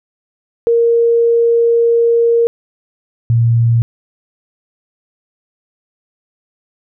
sine tone pair in turn, 466.2 / 116.55 Hz, A#4 / A#2, 0 / 0 cents, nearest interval 2 octaves, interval 2400 cents, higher first, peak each -8 dBFS, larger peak neither, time 0.67-2.47 / 3.3-3.82 s, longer first, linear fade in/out 0 ms, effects none

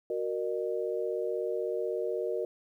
sine chord, D# minor, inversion first, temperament equal with one note detuned, 370 / 466.2 / 608.7 Hz, F#4 / A#4 / D#5, 0 / 0 / -38 cents, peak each -34 / -32 / -36 dBFS, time 0.1-2.45 s, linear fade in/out 2 ms, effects 11-bit

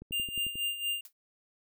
click train, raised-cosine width 3 ms, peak -32 dBFS, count 7, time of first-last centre 0.02-0.556 s, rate 11.2 Hz
square tone with tremolo, 2800 Hz, F7, 4 cents sharp, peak -29 dBFS, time 0.12-1.01 s, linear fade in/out 5 ms, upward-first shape sine, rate 4.2 Hz, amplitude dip 70%
blue noise with exponential decay, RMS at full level -43 dBFS, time 1.05-1.13 s, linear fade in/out 2 ms, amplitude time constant 16 ms
effects none

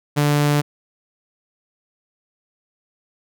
sawtooth tone, 146.5 Hz, D3, 4 cents flat, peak -11 dBFS, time 0.16-0.62 s, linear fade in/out 20 ms, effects none

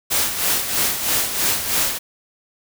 white noise with tremolo, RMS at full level -18 dBFS, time 0.1-1.99 s, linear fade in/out 20 ms, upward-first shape sine, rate 3.1 Hz, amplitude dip 60%, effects none

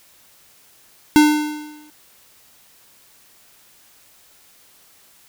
square tone with exponential decay, 301 Hz, D4, 43 cents sharp, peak -7 dBFS, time 1.16-1.9 s, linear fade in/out 0 ms, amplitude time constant 160 ms, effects white hiss -52 dBFS RMS until 5.28 s

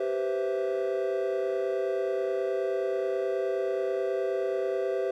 triangle chord, C major seventh, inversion second, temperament equal with one note detuned, 388.6 / 493.9 / 523.3 / 659.3 Hz, G4 / B4 / C5 / E5, -15 / 0 / 0 / 0 cents, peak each -27 / -32 / -29 / -32 dBFS, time 0-5.11 s, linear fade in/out 5 ms, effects tanh soft clip ceiling -17 dBFS

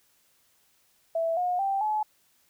sine tone with pitch steps, 659.3 / 719 / 784 / 855 Hz, E5 / F#5 / G5 / A5, 0 / -50 / 0 / -50 cents, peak -24 dBFS, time 1.15-2.03 s, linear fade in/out 5 ms, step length 220 ms, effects white hiss -66 dBFS RMS until 2.49 s

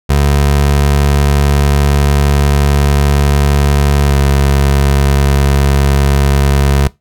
25% pulse tone with pitch glide, 71.2 to 69.61 Hz, C#2 to C#2, +47 to +8 cents, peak -4 dBFS, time 0.09-6.88 s, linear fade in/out 10 ms, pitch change -39 cents, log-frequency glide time 4.07-4.14 s, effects noise-tail reverb RT60 0.2 s tail -20 dB re dry

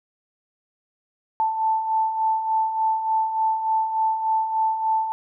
sine beating tone pair, 880 / 883.4 Hz, A5 / A5, 0 / +7 cents, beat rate 3.4 Hz, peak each -28 / -20 dBFS, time 1.4-5.12 s, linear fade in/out 0 ms, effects none

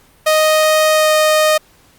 sawtooth tone with pitch glide, 622.3 to 618.4 Hz, D#5 to D#5, 0 to -11 cents, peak -6 dBFS, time 0.26-1.58 s, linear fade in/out 10 ms, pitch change -11 cents, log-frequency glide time 0.93-1.1 s, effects pink hiss -50 dBFS RMS until 1.98 s + Opus 48 kbps

